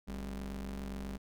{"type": "ring-modulated tone", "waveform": "35% pulse", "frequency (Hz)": 69.5, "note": "C#2", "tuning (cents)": 5, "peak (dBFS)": -34, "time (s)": [0.07, 1.18], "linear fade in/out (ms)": 20, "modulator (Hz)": 128, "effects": []}